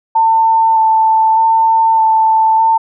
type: tone with vibrato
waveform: sine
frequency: 891 Hz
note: A5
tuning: 22 cents sharp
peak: -7 dBFS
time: 0.15-2.78 s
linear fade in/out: 10 ms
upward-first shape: square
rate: 0.82 Hz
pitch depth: 12 cents each way
effects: none